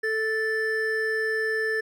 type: tone pair together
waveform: triangle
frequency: 440 / 1760 Hz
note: A4 / A6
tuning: 0 / 0 cents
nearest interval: 2 octaves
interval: 2400 cents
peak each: -25 / -24 dBFS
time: 0.03-1.81 s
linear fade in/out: 10 ms
effects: none